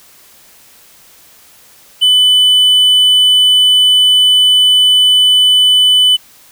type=tone; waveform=triangle; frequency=3000 Hz; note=F#7; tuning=23 cents sharp; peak=-4 dBFS; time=2.01-6.17 s; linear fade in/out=20 ms; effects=white hiss -43 dBFS RMS until 6.51 s